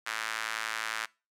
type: tone with high-pass filter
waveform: sawtooth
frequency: 111 Hz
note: A2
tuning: 16 cents sharp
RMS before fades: -35 dBFS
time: 0.06-1.06 s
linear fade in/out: 10 ms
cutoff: 1500 Hz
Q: 1.8
effects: noise-tail reverb RT60 0.3 s tail -23 dB re dry + low-pass 11000 Hz 12 dB/octave